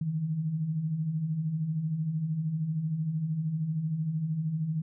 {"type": "beating tone pair", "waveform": "sine", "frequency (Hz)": [146.83, 159.83], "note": ["D3", "D#3"], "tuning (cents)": [0, 47], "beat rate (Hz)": 13, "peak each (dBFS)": [-37, -28], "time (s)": [0.01, 4.82], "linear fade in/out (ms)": 5, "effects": []}